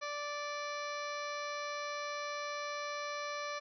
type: harmonic tone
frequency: 585 Hz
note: D5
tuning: 7 cents flat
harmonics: 1 / 2 / 3 / 4 / 5 / 6 / 7 / 8 / 9 / 10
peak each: -42 / -41 / -46 / -46 / -58 / -55 / -50 / -58 / -54 / -54 dBFS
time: 0.01-3.6 s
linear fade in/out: 20 ms
effects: none